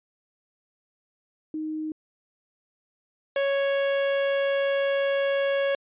sine / 45% pulse tone pair in turn, 311.1 / 554.3 Hz, D#4 / C#5, 0 / 0 cents, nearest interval minor seventh, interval 1000 cents, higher second, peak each -28 / -22 dBFS, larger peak second, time 1.54-1.92 / 3.36-5.75 s, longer second, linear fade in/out 2 ms, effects resampled to 8000 Hz

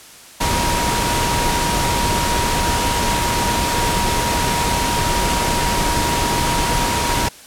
sine tone in noise, 950 Hz, A#5, 33 cents sharp, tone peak -21 dBFS, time 0.4-7.29 s, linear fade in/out 10 ms, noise pink, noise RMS -19 dBFS, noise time 0.4-7.29 s, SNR -5 dB, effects white hiss -41 dBFS RMS until 7.46 s + low-pass 11000 Hz 12 dB/octave

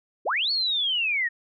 sine linear two-way sweep, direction up then down, 280 to 4468 to 1803 Hz, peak -22 dBFS, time 0.25-1.29 s, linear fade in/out 20 ms, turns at 0.51 s, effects none

